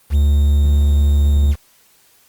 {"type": "tone with quantisation", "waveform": "triangle", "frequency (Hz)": 72.1, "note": "D2", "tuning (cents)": -31, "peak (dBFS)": -8, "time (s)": [0.1, 1.56], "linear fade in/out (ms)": 50, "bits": 6, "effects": ["white hiss -53 dBFS RMS until 2.28 s", "Opus 32 kbps"]}